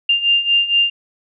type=beating tone pair; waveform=sine; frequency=2794 / 2798.3 Hz; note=F7 / F7; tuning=0 / +3 cents; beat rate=4.3 Hz; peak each=-18 / -14 dBFS; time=0.09-0.9 s; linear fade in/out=5 ms; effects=none